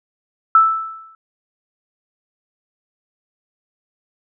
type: tone with exponential decay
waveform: sine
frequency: 1318.5 Hz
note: E6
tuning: in tune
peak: -5 dBFS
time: 0.55-1.15 s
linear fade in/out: 2 ms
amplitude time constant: 130 ms
effects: none